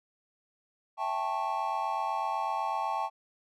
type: chord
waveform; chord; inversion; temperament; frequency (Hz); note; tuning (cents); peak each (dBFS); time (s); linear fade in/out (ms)
triangle; A dominant seventh; second; just; 660 / 792 / 880 / 1100; E5 / G5 / A5 / C#6; +2 / +18 / 0 / -14; -37 / -32 / -31 / -33; 0.97-3.1; 50
effects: none